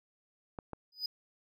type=clicks; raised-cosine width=1 ms; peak=-26 dBFS; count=2; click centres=0.588 / 0.733 s
type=tone with exponential growth; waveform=triangle; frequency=4978 Hz; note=D#8; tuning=in tune; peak=-28 dBFS; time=0.92-1.06 s; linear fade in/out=5 ms; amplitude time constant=30 ms
effects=none